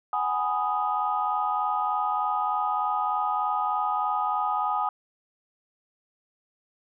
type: chord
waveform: sine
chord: G# minor seventh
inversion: third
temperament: equal with one note detuned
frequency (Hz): 747.3 / 830.6 / 987.8 / 1244.5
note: F#5 / G#5 / B5 / D#6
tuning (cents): +17 / 0 / 0 / 0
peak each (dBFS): -31 / -27 / -33 / -27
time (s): 0.13-4.89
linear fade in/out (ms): 2
effects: tanh soft clip ceiling -13 dBFS